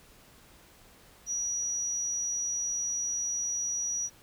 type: tone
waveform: sine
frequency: 5810 Hz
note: F#8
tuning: 32 cents flat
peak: -29 dBFS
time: 1.26-4.1 s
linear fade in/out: 50 ms
effects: pink hiss -57 dBFS RMS until 4.22 s